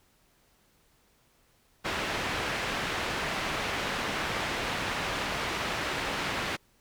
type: low-pass noise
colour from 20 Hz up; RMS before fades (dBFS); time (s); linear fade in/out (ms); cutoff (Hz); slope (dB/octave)
white; -32; 1.84-6.57; 20; 2400; 12
effects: pink hiss -66 dBFS RMS until 6.8 s